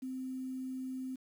sine tone with quantisation, 259.5 Hz, C4, 14 cents flat, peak -37 dBFS, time 0.02-1.16 s, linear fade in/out 10 ms, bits 10, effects none

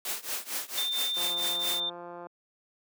white noise with tremolo, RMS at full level -31 dBFS, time 0.05-1.8 s, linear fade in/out 2 ms, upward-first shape triangle, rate 4.4 Hz, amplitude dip 95%
sine tone, 3588 Hz, A7, 33 cents sharp, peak -28 dBFS, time 0.77-1.9 s, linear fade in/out 10 ms
click train, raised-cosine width 1 ms, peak -28 dBFS, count 192, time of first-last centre 1.17-2.268 s, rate 174 Hz
effects high-pass 300 Hz 12 dB/octave

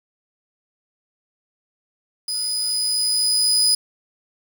30% pulse tone with level ramp, 4978 Hz, D#8, in tune, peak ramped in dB -20 to -11 dBFS, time 2.28-3.75 s, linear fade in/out 5 ms, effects 7-bit

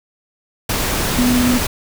sine tone in noise, 246.9 Hz, B3, in tune, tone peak -13 dBFS, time 1.18-1.58 s, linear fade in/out 5 ms, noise pink, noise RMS -19 dBFS, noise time 0.69-1.67 s, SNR +3 dB, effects none

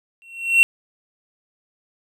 triangle tone with exponential growth, 2723 Hz, F7, 44 cents flat, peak -5 dBFS, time 0.22-0.63 s, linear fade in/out 0 ms, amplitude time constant 87 ms, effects none

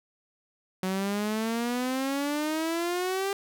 sawtooth exponential sweep, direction up, 185 to 399.3 Hz, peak -23 dBFS, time 0.83-3.33 s, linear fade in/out 2 ms, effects none

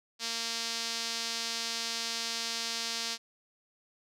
sawtooth tone with band-pass filter, 230 Hz, A#3, 23 cents flat, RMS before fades -35 dBFS, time 0.19-3.18 s, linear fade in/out 50 ms, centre 4800 Hz, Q 2, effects none

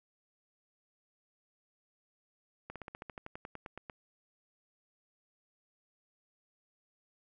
slowing click train, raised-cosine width 0.5 ms, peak -28 dBFS, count 15, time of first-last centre 2.7-3.898 s, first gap 57 ms, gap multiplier 1.06, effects none

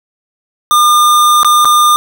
square tone with dropouts, 1206 Hz, D6, 46 cents sharp, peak -6 dBFS, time 0.71-1.96 s, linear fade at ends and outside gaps 0 ms, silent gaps 1.431-1.447 / 1.647-1.654 s, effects none

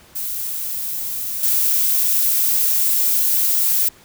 violet noise with level steps, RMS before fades -25 / -17 dBFS, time 0.15-3.89 s, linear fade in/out 10 ms, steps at 1.43 s, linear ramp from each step 2 ms, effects pink hiss -48 dBFS RMS until 4.04 s

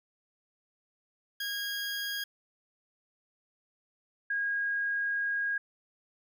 20% pulse / sine tone pair in turn, 1635 / 1635 Hz, G#6 / G#6, -28 / -28 cents, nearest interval unison, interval 0 cents, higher neither, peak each -28 dBFS, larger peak neither, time 1.4-2.24 / 4.3-5.58 s, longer second, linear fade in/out 5 ms, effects none

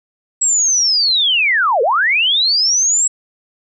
sine linear two-way sweep, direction down then up, 7780 to 430.2 to 7780 Hz, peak -11 dBFS, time 0.41-3.08 s, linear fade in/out 10 ms, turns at 1.82 s, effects none

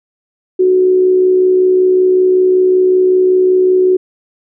sine tone with amplitude modulation, 370 Hz, F#4, in tune, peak -5 dBFS, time 0.59-3.97 s, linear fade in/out 10 ms, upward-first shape sine, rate 65.3 Hz, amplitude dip 35%, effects none

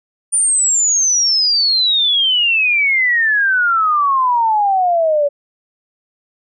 sine exponential sweep, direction down, 9397 to 564 Hz, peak -11 dBFS, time 0.32-5.29 s, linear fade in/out 20 ms, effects none

